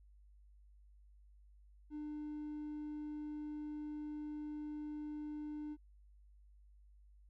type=tone; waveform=triangle; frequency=300 Hz; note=D4; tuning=37 cents sharp; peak=-39 dBFS; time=1.9-5.77 s; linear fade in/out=50 ms; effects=tanh soft clip ceiling -35 dBFS + added 50 Hz sine -60 dBFS peak until 7.29 s